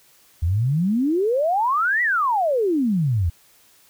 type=exponential two-way sweep; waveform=sine; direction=up then down; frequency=77.78 to 1994 to 77.78 Hz; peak=-17 dBFS; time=0.42-3.3 s; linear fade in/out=10 ms; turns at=2.02 s; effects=white hiss -55 dBFS RMS until 3.89 s